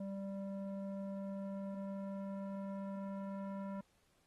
square tone with low-pass filter sweep, 196 Hz, G3, in tune, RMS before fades -43 dBFS, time 0-3.81 s, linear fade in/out 5 ms, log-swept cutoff 570 to 1000 Hz, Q 1.6, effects pink hiss -75 dBFS RMS until 4.26 s + AAC 32 kbps

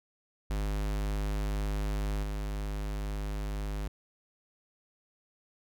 square tone with level steps, 51 Hz, G#1, 31 cents flat, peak -30 / -33 dBFS, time 0.5-3.88 s, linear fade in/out 5 ms, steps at 2.23 s, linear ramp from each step 5 ms, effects none

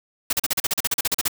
white noise bursts, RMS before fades -21 dBFS, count 15, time 0.3-1.281 s, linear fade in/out 5 ms, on 29 ms, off 39 ms, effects none

